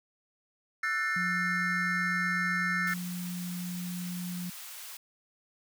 triangle chord, F# half-diminished seventh, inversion third, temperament just, 1332 / 1480 / 1776 / 2131 Hz, E6 / F#6 / A6 / C7, +18 / 0 / +16 / +31 cents, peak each -33 / -34 / -29 / -33 dBFS, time 0.83-2.94 s, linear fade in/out 5 ms
sine tone, 178.1 Hz, F3, 34 cents sharp, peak -34 dBFS, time 1.16-4.5 s, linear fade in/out 5 ms
white high-pass noise, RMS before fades -44 dBFS, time 2.87-4.97 s, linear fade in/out 2 ms, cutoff 890 Hz, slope 12 dB/octave
effects none

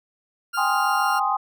40% pulse tone, 1398 Hz, F6, 1 cent sharp, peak -24 dBFS, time 0.53-1.2 s, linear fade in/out 20 ms
sine chord, Ab major seventh, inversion third, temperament equal, 784 / 830.6 / 1046.5 / 1244.5 Hz, G5 / Ab5 / C6 / Eb6, 0 / 0 / 0 / 0 cents, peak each -25 dBFS, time 0.57-1.37 s, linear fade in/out 10 ms
effects none

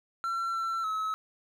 triangle tone with pitch steps, 1355 / 1345 / 1289 Hz, E6 / E6 / E6, +47 / +34 / -39 cents, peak -27 dBFS, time 0.24-1.14 s, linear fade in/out 0 ms, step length 300 ms, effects none

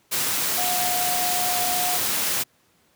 sine tone in noise, 720 Hz, F#5, 47 cents flat, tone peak -26 dBFS, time 0.57-1.98 s, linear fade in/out 20 ms, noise white, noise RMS -24 dBFS, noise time 0.11-2.44 s, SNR -5 dB, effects pink hiss -62 dBFS RMS until 2.95 s + high-pass 100 Hz 12 dB/octave

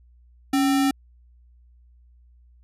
sine tone with sample-and-hold, 277.2 Hz, C#4, in tune, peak -17 dBFS, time 0.53-0.91 s, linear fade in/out 5 ms, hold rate 1050 Hz, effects added 60 Hz sine -51 dBFS peak until 2.63 s + resampled to 32000 Hz

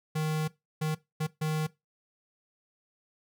square tone bursts at uneven times, 155.56 Hz, D#3, in tune, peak -28 dBFS, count 4, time 0.15-0.48 / 0.81-0.95 / 1.2-1.27 / 1.41-1.67 s, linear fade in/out 10 ms, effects noise-tail reverb RT60 0.2 s tail -19 dB re dry

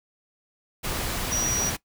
sine tone in noise, 5790 Hz, F#8, 38 cents flat, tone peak -22 dBFS, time 1.31-1.71 s, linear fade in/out 20 ms, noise pink, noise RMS -29 dBFS, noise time 0.83-1.77 s, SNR +4 dB, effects noise-tail reverb RT60 0.1 s tail -19 dB re dry

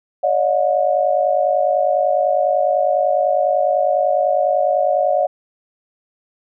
sine tone cluster, 568 / 618 / 722 Hz, C#5 / D#5 / F#5, +42 / -12 / -43 cents, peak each -18 dBFS, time 0.23-5.27 s, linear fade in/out 10 ms, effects none

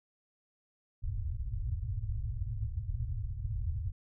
white low-pass noise, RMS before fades -35 dBFS, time 1.02-3.92 s, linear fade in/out 20 ms, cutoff 120 Hz, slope 96 dB/octave, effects none

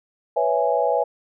sine chord, C# minor seventh, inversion third, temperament equal, 493.9 / 554.4 / 659.3 / 830.6 Hz, B4 / C#5 / E5 / G#5, 0 / 0 / 0 / 0 cents, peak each -23 dBFS, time 0.36-1.04 s, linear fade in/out 10 ms, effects none

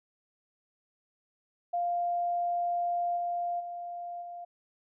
sine tone with level steps, 698.5 Hz, F5, in tune, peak -27 / -29 / -36 / -39 dBFS, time 1.73-4.45 s, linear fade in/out 10 ms, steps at 3.16 / 3.59 / 4.21 s, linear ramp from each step 20 ms, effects none

